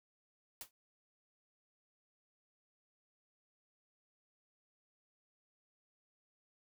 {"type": "noise with exponential decay", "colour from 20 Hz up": "white", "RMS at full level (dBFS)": -42, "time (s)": [0.61, 0.71], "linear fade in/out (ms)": 1, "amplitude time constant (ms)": 20, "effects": []}